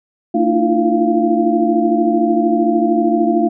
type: tone cluster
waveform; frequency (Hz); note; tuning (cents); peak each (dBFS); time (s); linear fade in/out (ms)
sine; 226.1 / 300.8 / 331.8 / 345 / 692; A3 / D4 / E4 / F4 / F5; +47 / +42 / +11 / -21 / -16; -18; 0.34-3.49; 10
effects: none